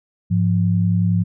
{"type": "tone pair together", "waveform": "sine", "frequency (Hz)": [103.82, 174.6], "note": ["G#2", "F3"], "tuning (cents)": [0, 0], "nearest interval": "major sixth", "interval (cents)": 900, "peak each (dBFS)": -17, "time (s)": [0.3, 1.24], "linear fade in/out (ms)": 20, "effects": []}